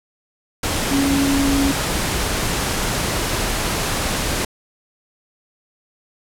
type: tone in noise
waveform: sine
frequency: 277.2 Hz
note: C#4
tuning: in tune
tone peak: -16 dBFS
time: 0.91-1.72 s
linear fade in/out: 5 ms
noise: pink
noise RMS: -21 dBFS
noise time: 0.63-4.45 s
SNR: +2 dB
effects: low-pass 12000 Hz 12 dB/octave